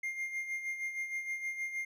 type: tone with tremolo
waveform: triangle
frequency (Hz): 2114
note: C7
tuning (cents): +17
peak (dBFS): -31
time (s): 0.03-1.85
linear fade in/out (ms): 5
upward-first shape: sine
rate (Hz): 6.4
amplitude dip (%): 60
effects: none